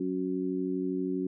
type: harmonic tone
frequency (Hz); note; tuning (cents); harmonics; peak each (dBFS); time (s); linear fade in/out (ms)
92.5; F#2; 0; 2 / 3 / 4; -35 / -31 / -33; 0-1.27; 5
effects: none